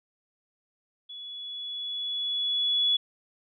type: tone with level ramp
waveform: sine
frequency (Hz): 3399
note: G#7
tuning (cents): +39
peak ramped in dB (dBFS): -39 to -20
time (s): 1.09-2.97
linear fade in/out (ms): 10
effects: none